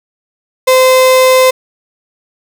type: tone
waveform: 35% pulse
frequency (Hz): 516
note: C5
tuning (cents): -24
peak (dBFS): -3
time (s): 0.67-1.51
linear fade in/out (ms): 10
effects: none